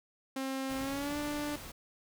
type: tone with pitch glide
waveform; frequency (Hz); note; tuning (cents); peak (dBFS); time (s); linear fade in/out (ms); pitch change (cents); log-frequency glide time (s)
sawtooth; 266.7 to 294.2; C4 to D4; +33 to +3; -30; 0.36-1.56; 5; +170; 0.79-1.17
type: noise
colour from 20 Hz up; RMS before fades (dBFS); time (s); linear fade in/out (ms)
pink; -46; 0.69-1.72; 10
type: clicks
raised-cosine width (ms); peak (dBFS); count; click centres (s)
5; -40; 12; 0.813 / 0.845 / 0.898 / 0.935 / 0.969 / 1.126 / 1.158 / 1.191 / 1.245 / 1.279 / 1.336 / 1.401
effects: none